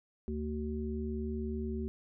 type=harmonic tone; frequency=75.3 Hz; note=D2; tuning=44 cents sharp; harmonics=1 / 3 / 5; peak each=-37 / -37 / -40 dBFS; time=0.28-1.88 s; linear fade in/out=0 ms; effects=none